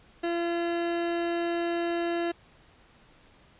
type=tone; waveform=30% pulse; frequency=341.3 Hz; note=F4; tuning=40 cents flat; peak=-24 dBFS; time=0.23-2.32 s; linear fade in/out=10 ms; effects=pink hiss -58 dBFS RMS until 3.59 s + resampled to 8000 Hz